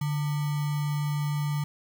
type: tone with sample-and-hold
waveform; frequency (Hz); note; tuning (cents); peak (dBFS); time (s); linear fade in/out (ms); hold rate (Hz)
sine; 146.83; D3; 0; -25; 0.01-1.64; 5; 1050
effects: none